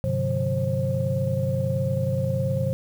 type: tone cluster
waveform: sine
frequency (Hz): 100 / 130 / 148.6 / 181.7 / 532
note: G2 / C3 / D3 / F#3 / C5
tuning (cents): +35 / -11 / +21 / -31 / +29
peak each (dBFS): -28 / -25 / -31 / -30 / -27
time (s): 0.04-2.73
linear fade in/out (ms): 0
effects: tanh soft clip ceiling -11 dBFS + 8-bit